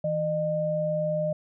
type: tone pair together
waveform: sine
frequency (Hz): 161.3 / 609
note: E3 / D#5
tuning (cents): -37 / -37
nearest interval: octave + major seventh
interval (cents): 2300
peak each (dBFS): -30 / -25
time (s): 0.04-1.33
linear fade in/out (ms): 5
effects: none